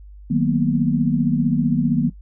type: chord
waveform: sine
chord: B major seventh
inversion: first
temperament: just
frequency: 154.34 / 185.21 / 231.5 / 246.9 Hz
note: D#3 / F#3 / A#3 / B3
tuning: -14 / +2 / -12 / 0 cents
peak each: -21 / -23 / -20 / -21 dBFS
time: 0.3-2.1 s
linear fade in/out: 10 ms
effects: noise-tail reverb RT60 0.1 s tail -19 dB re dry + added 50 Hz sine -38 dBFS peak until 2.21 s